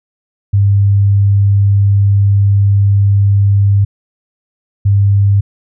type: tone pair in turn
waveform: sine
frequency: 100 / 100 Hz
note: G2 / G2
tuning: +35 / +35 cents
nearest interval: unison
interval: 0 cents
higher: neither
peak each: -6 dBFS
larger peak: neither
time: 0.53-3.85 / 4.85-5.41 s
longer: first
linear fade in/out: 10 ms
effects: none